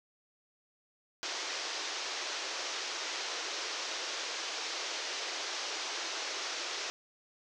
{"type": "band-pass noise", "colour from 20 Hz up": "white", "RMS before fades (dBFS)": -38, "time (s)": [1.23, 6.9], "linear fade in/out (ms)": 0, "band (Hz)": [320, 6300], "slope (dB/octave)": 48, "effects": []}